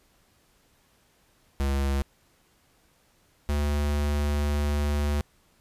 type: tone pair in turn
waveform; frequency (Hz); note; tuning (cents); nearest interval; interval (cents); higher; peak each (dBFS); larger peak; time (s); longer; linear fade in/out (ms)
square; 69 / 73.1; C#2 / D2; -7 / -7; minor second; 100; second; -24; neither; 1.6-2.02 / 3.49-5.21; second; 0
effects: pink hiss -64 dBFS RMS until 5.6 s + resampled to 32000 Hz